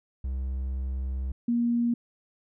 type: tone pair in turn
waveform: triangle / sine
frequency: 65.41 / 236.9 Hz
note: C2 / A#3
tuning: 0 / +28 cents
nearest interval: octave + minor seventh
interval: 2228 cents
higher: second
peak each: -26 / -22 dBFS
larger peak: second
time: 0.24-1.32 / 1.48-1.94 s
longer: first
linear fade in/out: 5 ms
effects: none